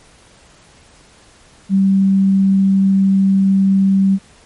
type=tone; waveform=sine; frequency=193.8 Hz; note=G3; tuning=20 cents flat; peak=-9 dBFS; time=1.69-4.19 s; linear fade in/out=50 ms; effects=pink hiss -47 dBFS RMS until 4.45 s + MP3 48 kbps